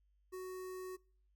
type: tone with notch filter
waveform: square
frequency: 370.9 Hz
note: F#4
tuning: 4 cents sharp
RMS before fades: -45 dBFS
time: 0.32-0.97 s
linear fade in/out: 20 ms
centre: 3200 Hz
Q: 0.78
effects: noise-tail reverb RT60 0.5 s tail -25 dB re dry + added 50 Hz sine -70 dBFS peak until 1.35 s